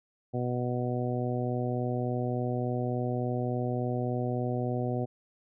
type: harmonic tone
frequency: 123.47 Hz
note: B2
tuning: in tune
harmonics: 1 / 2 / 3 / 4 / 5 / 6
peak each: -31 / -34 / -36 / -37 / -38 / -39 dBFS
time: 0.33-5.06 s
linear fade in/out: 20 ms
effects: none

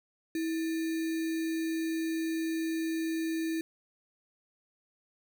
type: tone with sample-and-hold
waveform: sine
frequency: 324.4 Hz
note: E4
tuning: 28 cents flat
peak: -29 dBFS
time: 0.35-3.61 s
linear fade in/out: 2 ms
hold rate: 2100 Hz
effects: none

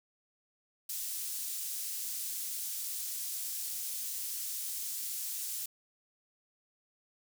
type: high-pass noise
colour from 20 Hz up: pink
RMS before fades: -38 dBFS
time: 0.89-5.66 s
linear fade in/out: 5 ms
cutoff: 7500 Hz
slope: 12 dB/octave
effects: none

